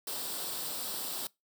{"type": "noise with comb filter", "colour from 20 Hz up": "white", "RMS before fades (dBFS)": -37, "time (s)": [0.07, 1.27], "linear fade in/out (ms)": 2, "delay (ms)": 0.23, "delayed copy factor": 0.6, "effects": ["noise-tail reverb RT60 0.2 s tail -23 dB re dry", "high-pass 200 Hz 12 dB/octave"]}